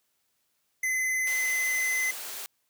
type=tone with vibrato; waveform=square; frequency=2040 Hz; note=C7; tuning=44 cents flat; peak=-26 dBFS; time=0.83-2.11 s; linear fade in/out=5 ms; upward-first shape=sine; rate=20 Hz; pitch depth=18 cents each way
type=high-pass noise; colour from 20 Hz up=white; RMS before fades=-38 dBFS; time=1.27-2.46 s; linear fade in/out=0 ms; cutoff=390 Hz; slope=12 dB/octave
effects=white hiss -74 dBFS RMS until 2.69 s + high-pass 60 Hz 12 dB/octave